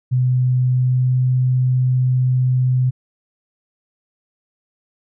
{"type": "tone with pitch glide", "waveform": "sine", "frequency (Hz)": [126.6, 127.48], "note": ["B2", "C3"], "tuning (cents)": [43, -45], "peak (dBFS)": -13, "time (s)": [0.11, 2.91], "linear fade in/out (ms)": 20, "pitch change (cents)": 12, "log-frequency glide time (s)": [0.69, 1.23], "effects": []}